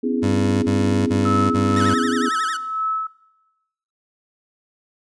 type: chord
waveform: sine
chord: C# minor seventh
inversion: third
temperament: equal with one note detuned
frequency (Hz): 251.5 / 277.2 / 329.6 / 415.3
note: B3 / C#4 / E4 / G#4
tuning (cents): +32 / 0 / 0 / 0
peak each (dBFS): -21 / -26 / -27 / -25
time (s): 0.03-2.29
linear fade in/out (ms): 10
type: tone bursts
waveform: 25% pulse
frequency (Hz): 98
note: G2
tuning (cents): 0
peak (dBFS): -16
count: 4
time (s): 0.22-1.947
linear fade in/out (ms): 20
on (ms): 410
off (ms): 29
type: tone with tremolo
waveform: sine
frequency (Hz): 1300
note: E6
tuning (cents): -24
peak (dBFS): -19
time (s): 1.25-3.07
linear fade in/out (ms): 5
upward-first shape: sine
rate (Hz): 2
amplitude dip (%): 60
type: tone with vibrato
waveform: sawtooth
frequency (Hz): 1661.2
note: G#6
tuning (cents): 0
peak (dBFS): -23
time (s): 1.76-2.57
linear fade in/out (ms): 5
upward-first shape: sine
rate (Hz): 11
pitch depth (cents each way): 220
effects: noise-tail reverb RT60 1.0 s tail -18 dB re dry + resampled to 22050 Hz